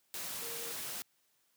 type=tone in noise; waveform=sine; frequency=466.2 Hz; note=A#4; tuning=in tune; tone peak=-48 dBFS; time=0.42-0.72 s; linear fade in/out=0 ms; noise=white; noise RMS=-41 dBFS; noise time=0.14-1.02 s; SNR=-10 dB; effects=white hiss -74 dBFS RMS until 1.56 s + high-pass 100 Hz 12 dB/octave